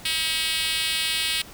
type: tone with high-pass filter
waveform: 5% pulse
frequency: 320 Hz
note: D#4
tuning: 49 cents sharp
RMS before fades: -25 dBFS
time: 0.05-1.42 s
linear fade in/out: 5 ms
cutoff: 3000 Hz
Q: 1.3
effects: pink hiss -44 dBFS RMS until 1.53 s